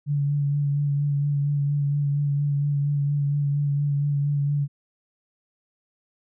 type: tone with vibrato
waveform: sine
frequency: 143.5 Hz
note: D3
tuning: 40 cents flat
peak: -20 dBFS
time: 0.06-4.68 s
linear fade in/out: 50 ms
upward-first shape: sine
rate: 4.3 Hz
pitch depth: 23 cents each way
effects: none